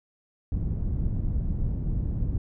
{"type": "low-pass noise", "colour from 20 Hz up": "pink", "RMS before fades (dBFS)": -27, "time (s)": [0.52, 2.38], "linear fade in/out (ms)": 2, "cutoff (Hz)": 140, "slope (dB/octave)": 12, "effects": []}